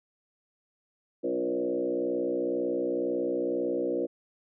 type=tone with frequency modulation; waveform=sine; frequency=415.3 Hz; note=G#4; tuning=in tune; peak=-26 dBFS; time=1.23-4.07 s; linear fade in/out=20 ms; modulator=62 Hz; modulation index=2.3; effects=none